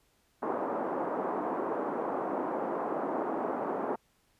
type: band-pass noise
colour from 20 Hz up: pink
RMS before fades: -33 dBFS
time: 0.42-3.96 s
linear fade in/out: 10 ms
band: 270 to 1100 Hz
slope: 24 dB/octave
effects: pink hiss -70 dBFS RMS until 4.39 s + resampled to 32000 Hz